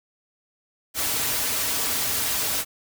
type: noise with comb filter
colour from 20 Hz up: white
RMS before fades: -25 dBFS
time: 0.94-2.65 s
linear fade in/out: 50 ms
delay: 5.6 ms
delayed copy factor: -0.5
effects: none